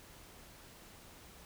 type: silence
effects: pink hiss -56 dBFS RMS until 1.45 s